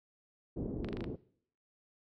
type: low-pass noise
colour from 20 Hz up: white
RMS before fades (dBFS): -39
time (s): 0.56-1.16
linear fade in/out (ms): 10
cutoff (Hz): 400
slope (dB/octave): 24
type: clicks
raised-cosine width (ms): 0.3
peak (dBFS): -28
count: 6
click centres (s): 0.846 / 0.887 / 0.929 / 0.97 / 1.007 / 1.042
effects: noise-tail reverb RT60 0.6 s tail -20 dB re dry